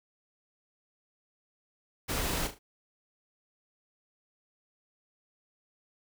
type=noise with echo; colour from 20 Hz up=pink; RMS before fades=-32 dBFS; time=2.08-2.48 s; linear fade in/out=20 ms; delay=37 ms; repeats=3; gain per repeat=-9 dB; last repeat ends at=2.591 s; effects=none